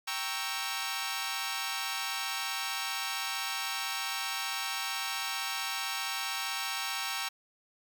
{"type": "chord", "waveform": "10% pulse", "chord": "G diminished seventh", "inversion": "none", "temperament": "equal", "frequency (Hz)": [784, 932.3, 1108.7, 1318.5], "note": ["G5", "Bb5", "Db6", "Fb6"], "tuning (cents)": [0, 0, 0, 0], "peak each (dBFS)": -30, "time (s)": [0.07, 7.29], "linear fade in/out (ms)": 10, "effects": []}